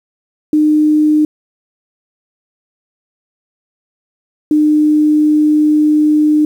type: tone pair in turn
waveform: sine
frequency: 304.3 / 302.9 Hz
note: D#4 / D#4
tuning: -38 / -46 cents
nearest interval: unison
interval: 8 cents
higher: first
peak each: -7 dBFS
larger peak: neither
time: 0.53-1.25 / 4.51-6.45 s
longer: second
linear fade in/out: 2 ms
effects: 7-bit